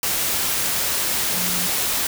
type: tone in noise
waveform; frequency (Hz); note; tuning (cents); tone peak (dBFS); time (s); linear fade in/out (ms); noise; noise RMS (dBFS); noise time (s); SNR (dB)
sine; 180; F#3; -47; -31; 1.34-1.67; 2; white; -22; 0.03-2.07; -12
effects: none